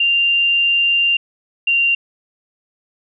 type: tone pair in turn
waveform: sine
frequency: 2786 / 2772 Hz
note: F7 / F7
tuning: -5 / -14 cents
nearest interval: unison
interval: 9 cents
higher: first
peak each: -12 dBFS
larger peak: neither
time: 0-1.17 / 1.67-1.95 s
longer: first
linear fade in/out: 5 ms
effects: none